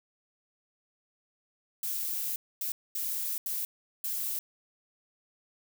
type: noise bursts at uneven times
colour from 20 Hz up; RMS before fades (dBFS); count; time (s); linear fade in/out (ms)
violet; -33; 5; 1.83-2.36 / 2.61-2.72 / 2.95-3.38 / 3.46-3.65 / 4.04-4.39; 2
effects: none